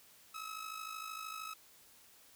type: tone with amplitude modulation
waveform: sawtooth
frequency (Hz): 1287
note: E6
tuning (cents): -42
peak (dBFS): -36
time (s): 0.34-1.54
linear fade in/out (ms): 10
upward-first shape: sine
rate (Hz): 53.1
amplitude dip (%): 65
effects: white hiss -62 dBFS RMS until 2.35 s